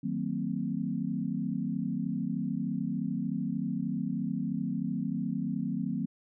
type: chord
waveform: sine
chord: C half-diminished seventh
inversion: first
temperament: equal with one note detuned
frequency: 155.56 / 185 / 228.2 / 261.6 Hz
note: Eb3 / Gb3 / Bb3 / C4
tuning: 0 / 0 / -37 / 0 cents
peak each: -37 / -34 / -34 / -35 dBFS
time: 0.03-6.06 s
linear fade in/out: 10 ms
effects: none